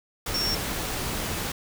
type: tone in noise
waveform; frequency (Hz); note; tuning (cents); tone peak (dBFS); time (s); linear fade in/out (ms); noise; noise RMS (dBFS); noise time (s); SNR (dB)
sine; 5480; F8; -34; -25; 0.34-0.55; 5; pink; -30; 0.26-1.52; +2
effects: none